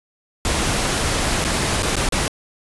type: noise with dropouts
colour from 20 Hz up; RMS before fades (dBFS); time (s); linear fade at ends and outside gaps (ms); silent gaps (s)
pink; -20; 0.45-2.28; 1; 1.442-1.448 / 1.824-1.83 / 1.956-1.966 / 2.089-2.123
effects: resampled to 24000 Hz